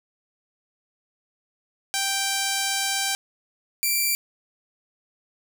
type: tone pair in turn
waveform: 5% pulse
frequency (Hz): 784 / 2349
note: G5 / D7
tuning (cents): 0 / 0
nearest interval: octave + perfect fifth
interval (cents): 1900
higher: second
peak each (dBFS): -11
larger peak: neither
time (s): 1.94-3.15 / 3.83-4.15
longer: first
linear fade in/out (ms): 0
effects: none